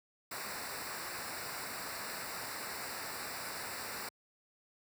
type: noise with comb filter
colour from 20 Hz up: pink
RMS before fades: -42 dBFS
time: 0.31-4.09 s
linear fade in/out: 5 ms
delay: 0.31 ms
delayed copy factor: -0.85
effects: high-pass 60 Hz 12 dB/octave